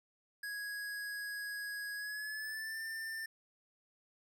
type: tone with pitch glide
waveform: square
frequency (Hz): 1661.2 to 1790.7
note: G#6 to A6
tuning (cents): 0 to +30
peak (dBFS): -40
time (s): 0.43-3.26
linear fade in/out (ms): 5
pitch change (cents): +130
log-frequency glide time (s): 1.95-2.82
effects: none